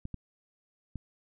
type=clicks; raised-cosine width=5 ms; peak=-25 dBFS; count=3; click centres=0.054 / 0.143 / 0.957 s; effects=none